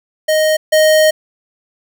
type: tone pair in turn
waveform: square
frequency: 622.3 / 622.3 Hz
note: D#5 / D#5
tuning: 0 / 0 cents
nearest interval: unison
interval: 0 cents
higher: neither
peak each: -11 / -8 dBFS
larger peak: second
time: 0.28-0.57 / 0.72-1.11 s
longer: second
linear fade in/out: 10 ms
effects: none